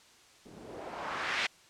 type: noise with low-pass filter sweep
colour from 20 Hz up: blue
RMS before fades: -37 dBFS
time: 0.45-1.47 s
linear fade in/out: 10 ms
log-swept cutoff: 230 to 2700 Hz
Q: 1.4
effects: white hiss -59 dBFS RMS until 1.69 s + low-pass 7000 Hz 12 dB/octave